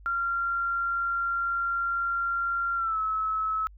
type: tone with pitch glide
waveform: sine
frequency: 1381 to 1296 Hz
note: F6 to E6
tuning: -20 to -30 cents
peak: -25 dBFS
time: 0.06-3.67 s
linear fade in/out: 0 ms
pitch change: -110 cents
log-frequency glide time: 2.76-2.98 s
effects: added 50 Hz sine -47 dBFS peak until 3.77 s

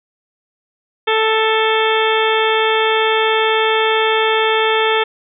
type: harmonic tone with a mistuned harmonic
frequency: 440.5 Hz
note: A4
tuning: 2 cents sharp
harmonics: 1 / 2 / 3 / 4 / 5 / 6 / 7 / 8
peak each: -16 / -19 / -21 / -22 / -23 / -24 / -24 / -25 dBFS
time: 1.07-5.04 s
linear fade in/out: 10 ms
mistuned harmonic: 7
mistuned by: +60 cents
effects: none

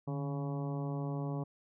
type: harmonic tone with a mistuned harmonic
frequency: 140 Hz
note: C#3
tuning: 18 cents sharp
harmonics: 1 / 2 / 3 / 4 / 5 / 6 / 7 / 8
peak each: -35 / -41 / -45 / -47 / -49 / -51 / -52 / -53 dBFS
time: 0.07-1.44 s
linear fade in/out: 10 ms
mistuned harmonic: 1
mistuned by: +87 cents
effects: none

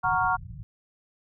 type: chord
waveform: sine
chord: Gb major seventh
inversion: none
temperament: equal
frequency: 740 / 932.3 / 1108.7 / 1396.9 Hz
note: Gb5 / Bb5 / Db6 / F6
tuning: 0 / 0 / 0 / 0 cents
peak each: -27 dBFS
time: 0.03-0.37 s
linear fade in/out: 20 ms
type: low-pass noise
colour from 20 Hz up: white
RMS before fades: -40 dBFS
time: 0.04-0.63 s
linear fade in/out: 0 ms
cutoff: 170 Hz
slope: 96 dB/octave
effects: none

